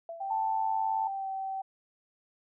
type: tone with exponential decay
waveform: sine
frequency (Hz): 669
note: E5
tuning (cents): +25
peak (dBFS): -35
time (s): 0.09-0.55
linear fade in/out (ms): 2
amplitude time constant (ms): 100
type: tone with pitch glide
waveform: sine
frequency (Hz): 781 to 771.1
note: G5 to G5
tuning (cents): -7 to -29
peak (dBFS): -32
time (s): 0.2-1.62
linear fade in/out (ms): 10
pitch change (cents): -22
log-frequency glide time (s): 1.16-1.28
type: tone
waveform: sine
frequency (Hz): 880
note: A5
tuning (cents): 0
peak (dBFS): -28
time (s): 0.3-1.08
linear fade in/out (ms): 10
effects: none